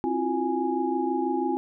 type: tone cluster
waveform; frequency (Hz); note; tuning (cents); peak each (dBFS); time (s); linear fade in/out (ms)
sine; 264.9 / 331.7 / 357.7 / 830; C4 / E4 / F4 / G#5; +22 / +11 / +41 / -1; -29; 0.04-1.57; 0
effects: none